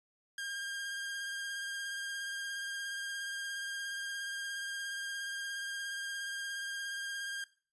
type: tone with vibrato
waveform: sawtooth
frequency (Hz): 1608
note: G6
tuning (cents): +44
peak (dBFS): -34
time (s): 0.38-7.44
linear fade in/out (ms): 2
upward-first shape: sine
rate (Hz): 17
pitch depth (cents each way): 15
effects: noise-tail reverb RT60 0.4 s tail -19 dB re dry + resampled to 24000 Hz

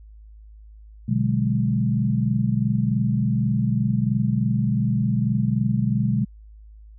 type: chord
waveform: sine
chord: G# half-diminished seventh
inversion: first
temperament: equal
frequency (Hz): 123.47 / 146.83 / 185 / 207.7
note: B2 / D3 / F#3 / G#3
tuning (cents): 0 / 0 / 0 / 0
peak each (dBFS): -22 / -26 / -27 / -23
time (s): 1.08-6.25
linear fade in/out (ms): 10
effects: added 53 Hz sine -42 dBFS peak until 6.98 s

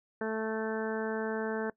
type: harmonic tone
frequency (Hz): 220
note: A3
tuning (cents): 0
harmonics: 1 / 2 / 3 / 4 / 5 / 6 / 7 / 8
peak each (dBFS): -36 / -33 / -40 / -42 / -47 / -48 / -41 / -45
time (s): 0.21-1.7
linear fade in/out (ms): 2
effects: noise-tail reverb RT60 0.1 s tail -21 dB re dry

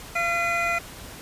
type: tone cluster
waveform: triangle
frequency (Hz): 685 / 1371 / 2029 / 2448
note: F5 / F6 / B6 / D#7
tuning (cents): -34 / -32 / +46 / -29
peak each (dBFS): -26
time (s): 0.15-0.79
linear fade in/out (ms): 10
effects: pink hiss -41 dBFS RMS until 1.21 s + resampled to 32000 Hz

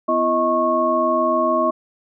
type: tone cluster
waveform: sine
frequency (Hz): 250.8 / 337.9 / 632 / 1096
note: B3 / E4 / D#5 / C#6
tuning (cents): +27 / +43 / +27 / -20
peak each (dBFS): -25 / -24 / -19 / -19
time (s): 0.08-1.71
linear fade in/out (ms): 10
effects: none

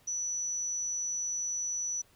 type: tone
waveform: sine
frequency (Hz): 5930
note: F#8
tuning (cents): +3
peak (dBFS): -31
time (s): 0.07-2.02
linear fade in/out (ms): 10
effects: pink hiss -64 dBFS RMS until 2.15 s

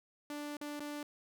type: tone with dropouts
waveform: sawtooth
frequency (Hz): 293.7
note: D4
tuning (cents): 0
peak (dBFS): -36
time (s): 0.3-1.03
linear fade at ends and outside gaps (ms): 2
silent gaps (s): 0.569-0.612 / 0.796-0.803
effects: none

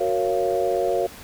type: chord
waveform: sine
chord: Gb major seventh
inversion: none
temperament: equal with one note detuned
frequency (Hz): 370 / 466.2 / 554.4 / 688.8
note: Gb4 / Bb4 / Db5 / F5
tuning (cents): 0 / 0 / 0 / -24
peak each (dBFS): -25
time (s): 0-1.07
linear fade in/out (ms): 10
effects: pink hiss -42 dBFS RMS until 1.23 s

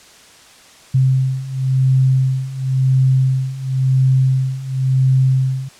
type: beating tone pair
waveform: sine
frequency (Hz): 130.81 / 131.76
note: C3 / C3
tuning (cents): 0 / +12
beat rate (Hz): 0.95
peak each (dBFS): -17 / -14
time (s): 0.94-5.69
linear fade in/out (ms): 10
effects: white hiss -44 dBFS RMS until 5.79 s + low-pass 8000 Hz 12 dB/octave

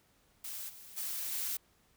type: noise with level steps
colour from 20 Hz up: blue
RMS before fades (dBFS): -42 / -52 / -38 / -36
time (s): 0.44-1.57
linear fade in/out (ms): 5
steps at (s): 0.68 / 0.96 / 1.31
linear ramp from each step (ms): 20
effects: pink hiss -69 dBFS RMS until 1.96 s

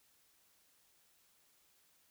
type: silence
effects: white hiss -71 dBFS RMS until 2.1 s

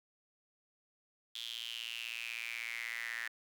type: tone with high-pass filter sweep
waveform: sawtooth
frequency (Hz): 116.2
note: A#2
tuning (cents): -5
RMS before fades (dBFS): -42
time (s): 1.35-3.28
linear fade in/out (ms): 5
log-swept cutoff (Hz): 3400 to 1800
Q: 7.7
effects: none

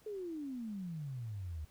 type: exponential sweep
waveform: sine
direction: down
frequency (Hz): 437.4 to 73.4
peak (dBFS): -39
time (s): 0.06-1.65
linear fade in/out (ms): 5
effects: pink hiss -66 dBFS RMS until 1.7 s

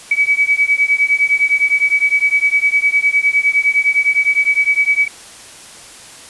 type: beating tone pair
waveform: sine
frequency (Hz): 2275 / 2284.8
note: C#7 / D7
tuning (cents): +44 / -48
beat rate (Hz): 9.8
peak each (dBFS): -14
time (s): 0.11-5.08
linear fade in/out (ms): 5
effects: white hiss -37 dBFS RMS until 6.29 s + resampled to 24000 Hz

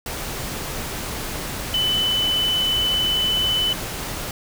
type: tone in noise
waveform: sine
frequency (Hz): 3006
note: F#7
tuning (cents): +27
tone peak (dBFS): -18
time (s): 1.74-3.73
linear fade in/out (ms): 2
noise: pink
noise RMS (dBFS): -29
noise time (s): 0.06-4.31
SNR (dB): +8
effects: none

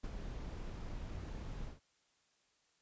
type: noise with ADSR envelope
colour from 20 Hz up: brown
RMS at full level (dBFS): -40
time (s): 0.03-1.8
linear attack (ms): 17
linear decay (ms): 31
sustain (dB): -4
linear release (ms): 150
effects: white hiss -75 dBFS RMS until 2.81 s + resampled to 16000 Hz

